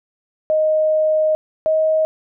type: tone pair in turn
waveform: sine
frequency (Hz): 622.3 / 629.9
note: D#5 / D#5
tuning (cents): 0 / +21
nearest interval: unison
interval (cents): 21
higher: second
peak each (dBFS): -13 / -13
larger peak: neither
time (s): 0.5-1.35 / 1.66-2.05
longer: first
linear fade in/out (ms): 0
effects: none